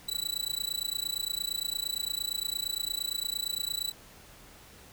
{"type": "tone with amplitude modulation", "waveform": "sawtooth", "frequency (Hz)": 3951, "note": "B7", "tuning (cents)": 0, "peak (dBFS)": -24, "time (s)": [0.08, 3.92], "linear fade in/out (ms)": 10, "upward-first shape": "sine", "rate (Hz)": 28.7, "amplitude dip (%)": 100, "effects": ["pink hiss -53 dBFS RMS until 4.92 s"]}